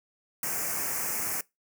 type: band-stop noise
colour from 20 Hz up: white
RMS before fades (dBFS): -31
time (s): 0.43-1.41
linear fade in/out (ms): 2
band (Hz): 2500 to 5400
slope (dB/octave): 48
effects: noise-tail reverb RT60 0.2 s tail -23 dB re dry + high-pass 100 Hz 12 dB/octave